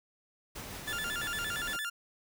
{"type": "noise with tremolo", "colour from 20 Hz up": "pink", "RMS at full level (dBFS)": -42, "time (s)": [0.55, 1.77], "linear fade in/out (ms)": 10, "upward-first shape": "sine", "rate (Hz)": 6.2, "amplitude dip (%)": 25}
{"type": "tone with vibrato", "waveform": "30% pulse", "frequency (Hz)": 1560, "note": "G6", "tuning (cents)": -9, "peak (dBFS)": -31, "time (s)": [0.87, 1.9], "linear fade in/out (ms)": 10, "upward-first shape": "square", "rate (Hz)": 8.7, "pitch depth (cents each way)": 190}
{"effects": []}